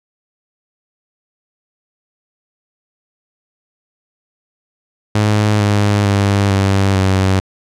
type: tone with pitch steps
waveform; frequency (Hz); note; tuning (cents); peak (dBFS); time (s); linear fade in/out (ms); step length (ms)
sawtooth; 105.3 / 102.72 / 100.2 / 97.74 / 95.34; G#2 / G#2 / G2 / G2 / G2; +24 / -19 / +38 / -5 / -48; -7; 5.15-7.4; 5; 450
effects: low-pass 8000 Hz 12 dB/octave